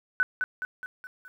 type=tone with echo; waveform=sine; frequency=1500 Hz; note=F#6; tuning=23 cents sharp; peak=-19 dBFS; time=0.2-0.23 s; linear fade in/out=0 ms; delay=210 ms; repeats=5; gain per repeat=-5 dB; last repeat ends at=1.28 s; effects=10-bit